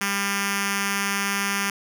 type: tone with notch filter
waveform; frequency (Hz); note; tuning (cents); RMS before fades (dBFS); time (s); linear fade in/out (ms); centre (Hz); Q
5% pulse; 199.2; G3; +28; -25; 0.01-1.7; 2; 550; 0.52
effects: none